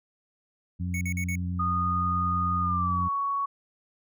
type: harmonic tone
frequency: 89.4 Hz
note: F2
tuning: 41 cents sharp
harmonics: 1 / 2 / 3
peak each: -29 / -32 / -43 dBFS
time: 0.79-3.09 s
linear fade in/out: 20 ms
type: tone bursts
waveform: square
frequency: 2217 Hz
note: C#7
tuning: in tune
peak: -32 dBFS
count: 4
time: 0.94-1.355 s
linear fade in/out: 2 ms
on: 70 ms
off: 45 ms
type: tone with pitch glide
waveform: sine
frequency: 1232 to 1116.8 Hz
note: D#6 to C#6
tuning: -17 to +13 cents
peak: -25 dBFS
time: 1.59-3.46 s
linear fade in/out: 10 ms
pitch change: -170 cents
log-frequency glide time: 2.6-3.05 s
effects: none